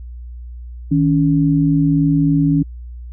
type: tone pair together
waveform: sine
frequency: 157.93 / 281.4 Hz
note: D#3 / C#4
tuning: +26 / +26 cents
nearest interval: minor seventh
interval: 1000 cents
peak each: -14 dBFS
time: 0.91-2.63 s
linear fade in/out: 10 ms
effects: added 60 Hz sine -29 dBFS peak until 3.12 s